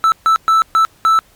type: tone bursts at uneven times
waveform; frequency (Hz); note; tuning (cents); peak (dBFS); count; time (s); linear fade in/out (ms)
triangle; 1318.5; E6; 0; -6; 5; 0.04-0.12 / 0.26-0.36 / 0.48-0.62 / 0.75-0.85 / 1.05-1.19; 0
effects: pink hiss -50 dBFS RMS until 1.35 s + MP3 96 kbps